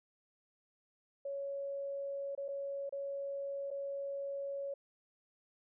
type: tone with dropouts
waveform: sine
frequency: 557 Hz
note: C#5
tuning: 8 cents sharp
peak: -37 dBFS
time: 1.25-4.74 s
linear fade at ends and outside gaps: 5 ms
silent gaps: 2.351-2.376 / 2.482-2.486 / 2.894-2.924 / 3.705-3.711 s
effects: none